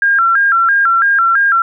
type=tone with vibrato; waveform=sine; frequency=1480 Hz; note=F#6; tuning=in tune; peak=-8 dBFS; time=0.02-1.62 s; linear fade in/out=2 ms; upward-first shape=square; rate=3 Hz; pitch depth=150 cents each way; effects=none